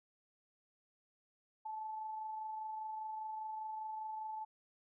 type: tone with amplitude modulation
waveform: sine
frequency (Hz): 870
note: A5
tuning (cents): -20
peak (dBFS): -39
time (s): 1.65-4.45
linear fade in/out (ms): 10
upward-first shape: sine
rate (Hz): 25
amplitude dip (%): 30
effects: none